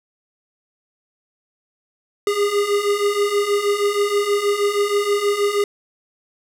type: beating tone pair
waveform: square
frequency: 403.8 / 410.1 Hz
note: G#4 / G#4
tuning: -49 / -22 cents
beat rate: 6.3 Hz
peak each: -23 / -19 dBFS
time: 2.27-5.64 s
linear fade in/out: 2 ms
effects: low-pass 12000 Hz 12 dB/octave